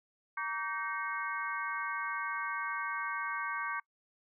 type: harmonic tone with a mistuned harmonic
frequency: 311.1 Hz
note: D#4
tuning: in tune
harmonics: 3 / 4 / 5 / 6 / 7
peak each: -42 / -37 / -38 / -46 / -42 dBFS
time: 0.37-3.8 s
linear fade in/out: 5 ms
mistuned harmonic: 4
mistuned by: -140 cents
effects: noise-tail reverb RT60 0.1 s tail -26 dB re dry